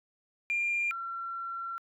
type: tone pair in turn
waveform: sine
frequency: 2395 / 1360.6 Hz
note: D7 / F6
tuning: +33 / -46 cents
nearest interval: minor seventh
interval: 979 cents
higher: first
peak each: -26 / -34 dBFS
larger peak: first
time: 0.5-0.91 / 0.91-1.78 s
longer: second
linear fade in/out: 0 ms
effects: tanh soft clip ceiling -23 dBFS